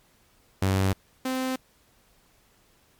sawtooth tone pair in turn, 95.8 / 259.2 Hz, G2 / C4, -39 / -16 cents, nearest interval octave + perfect fourth, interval 1723 cents, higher second, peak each -17 / -22 dBFS, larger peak first, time 0.62-0.93 / 1.25-1.56 s, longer neither, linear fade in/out 5 ms, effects pink hiss -62 dBFS RMS until 2.99 s + MP3 96 kbps

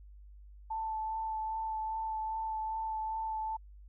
sine tone with vibrato, 880 Hz, A5, in tune, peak -33 dBFS, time 0.7-3.57 s, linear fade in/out 10 ms, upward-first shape sine, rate 2.5 Hz, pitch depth 14 cents each way, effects added 50 Hz sine -50 dBFS peak until 3.88 s

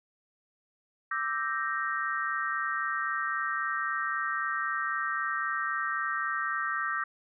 sine chord, E half-diminished seventh, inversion third, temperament equal, 1174.7 / 1318.5 / 1568 / 1864.7 Hz, D6 / E6 / G6 / Bb6, 0 / 0 / 0 / 0 cents, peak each -34 dBFS, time 1.11-7.04 s, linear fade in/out 5 ms, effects none

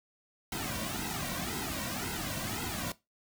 pink noise with flanger, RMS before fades -36 dBFS, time 0.52-2.92 s, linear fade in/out 2 ms, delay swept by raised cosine 1.7 to 2.4 ms, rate 1.9 Hz, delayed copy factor -0.9, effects noise-tail reverb RT60 0.2 s tail -18 dB re dry

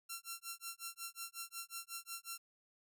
5% pulse tone with tremolo, 1361 Hz, F6, 45 cents flat, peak -30 dBFS, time 0.09-2.38 s, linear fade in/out 10 ms, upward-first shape sine, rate 5.5 Hz, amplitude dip 100%, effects none

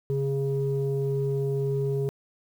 sine tone pair together, 137.8 / 411.6 Hz, C#3 / G#4, -10 / -16 cents, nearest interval octave + perfect fifth, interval 1894 cents, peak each -25 / -26 dBFS, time 0.1-2.09 s, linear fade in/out 0 ms, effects tanh soft clip ceiling -18 dBFS + 9-bit

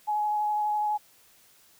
sine tone with vibrato, 842 Hz, G#5, 24 cents sharp, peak -24 dBFS, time 0.07-0.98 s, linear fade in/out 20 ms, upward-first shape sine, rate 12 Hz, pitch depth 12 cents each way, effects white hiss -59 dBFS RMS until 1.79 s

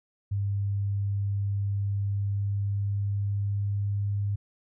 sine tone with pitch glide, 100 to 101.22 Hz, G2 to G#2, +35 to -44 cents, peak -25 dBFS, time 0.31-4.36 s, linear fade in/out 10 ms, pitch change +21 cents, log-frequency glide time 1.73-4.19 s, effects none

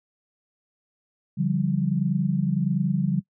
sine tone cluster, 143.9 / 173.1 / 194.6 Hz, D3 / F3 / G3, -35 / -15 / -12 cents, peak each -25 dBFS, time 1.37-3.21 s, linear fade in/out 20 ms, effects noise-tail reverb RT60 0.1 s tail -23 dB re dry

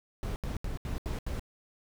brown noise bursts, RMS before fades -34 dBFS, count 6, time 0.23-1.395 s, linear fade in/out 0 ms, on 130 ms, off 77 ms, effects none

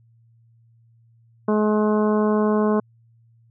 harmonic tone, 212.3 Hz, G#3, 38 cents sharp, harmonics 1 / 2 / 3 / 4 / 5 / 6 / 7, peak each -19 / -21 / -27 / -32 / -28 / -38 / -38 dBFS, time 1.48-2.8 s, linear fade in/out 5 ms, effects added 115 Hz sine -53 dBFS peak until 3.5 s

